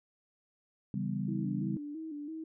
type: chord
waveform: sine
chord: C# half-diminished seventh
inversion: none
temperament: equal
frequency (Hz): 138.59 / 164.81 / 196 / 246.9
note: C#3 / E3 / G3 / B3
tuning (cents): 0 / 0 / 0 / 0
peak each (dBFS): -37 / -40 / -34 / -40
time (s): 0.94-1.77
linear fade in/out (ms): 2
type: tone with vibrato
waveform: sine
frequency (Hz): 305.7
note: D#4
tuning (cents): -30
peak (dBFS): -38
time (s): 1.28-2.44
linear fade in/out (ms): 5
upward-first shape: square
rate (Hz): 3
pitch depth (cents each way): 77
effects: none